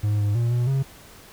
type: tone with pitch steps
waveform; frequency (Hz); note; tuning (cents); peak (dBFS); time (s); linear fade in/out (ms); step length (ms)
triangle; 104.7 / 102.9 / 118.1 / 121.3 / 135.4; G#2 / G#2 / A#2 / B2 / C#3; +15 / -16 / +23 / -31 / -40; -17; 0.03-0.83; 10; 160
effects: pink hiss -47 dBFS RMS until 1.32 s